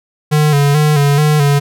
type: tone with vibrato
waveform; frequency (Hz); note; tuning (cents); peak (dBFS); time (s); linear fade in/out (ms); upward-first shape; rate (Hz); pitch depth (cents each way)
square; 146.83; D3; 0; -9; 0.31-1.6; 20; square; 2.3; 51
effects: none